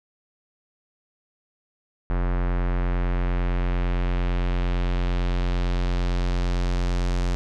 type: tone with low-pass filter sweep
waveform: square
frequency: 44.43 Hz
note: F1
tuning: 31 cents sharp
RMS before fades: -23 dBFS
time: 2.1-7.35 s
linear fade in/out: 0 ms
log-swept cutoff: 1600 to 6400 Hz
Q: 1.2
effects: none